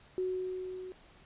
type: tone with level ramp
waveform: sine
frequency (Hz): 370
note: F#4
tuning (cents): 0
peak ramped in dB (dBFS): -29 to -41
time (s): 0.18-0.92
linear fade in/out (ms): 0
effects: pink hiss -59 dBFS RMS until 1.25 s + resampled to 8000 Hz